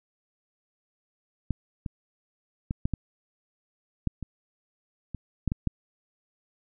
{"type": "clicks", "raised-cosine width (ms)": 5, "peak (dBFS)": [-14, -20, -16, -13, -15, -12, -22, -22, -12, -15, -12], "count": 11, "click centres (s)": [1.507, 1.862, 2.709, 2.855, 2.937, 4.073, 4.227, 5.147, 5.477, 5.519, 5.673], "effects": []}